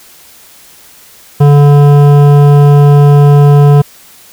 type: tone with hard clipping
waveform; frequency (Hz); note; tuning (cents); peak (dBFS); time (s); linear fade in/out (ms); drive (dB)
triangle; 144.3; D3; -30; -3; 1.4-3.82; 10; 17
effects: white hiss -38 dBFS RMS until 4.32 s